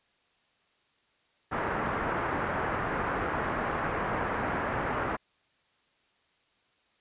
white low-pass noise, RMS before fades -31 dBFS, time 1.51-5.17 s, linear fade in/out 20 ms, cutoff 1600 Hz, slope 24 dB/octave, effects white hiss -69 dBFS RMS until 7 s + resampled to 8000 Hz

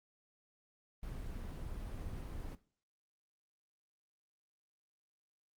brown noise, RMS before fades -43 dBFS, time 1.03-2.55 s, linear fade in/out 2 ms, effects noise-tail reverb RT60 0.4 s tail -17 dB re dry + Opus 24 kbps

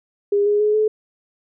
sine tone with pitch steps, 406.3 / 414.1 / 422.1 / 430.2 Hz, G#4 / G#4 / G#4 / A4, -38 / -5 / +28 / -39 cents, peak -14 dBFS, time 0.32-0.88 s, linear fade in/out 5 ms, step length 140 ms, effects none

